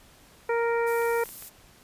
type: harmonic tone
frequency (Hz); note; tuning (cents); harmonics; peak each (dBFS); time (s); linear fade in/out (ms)
466.2; A#4; 0; 1 / 2 / 3 / 4 / 5; -24 / -30 / -34 / -36 / -38; 0.49-1.24; 5
type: noise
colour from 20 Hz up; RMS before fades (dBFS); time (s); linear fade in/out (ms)
violet; -39; 0.86-1.5; 20
type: clicks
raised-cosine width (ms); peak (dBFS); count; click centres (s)
0.3; -29; 4; 1.019 / 1.257 / 1.29 / 1.424
effects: pink hiss -55 dBFS RMS until 1.83 s + resampled to 32000 Hz